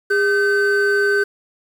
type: tone pair together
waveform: triangle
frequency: 406.1 / 1533.2 Hz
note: G#4 / G6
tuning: -39 / -39 cents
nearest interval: octave + major seventh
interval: 2300 cents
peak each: -15 / -15 dBFS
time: 0.1-1.24 s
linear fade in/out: 10 ms
effects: 7-bit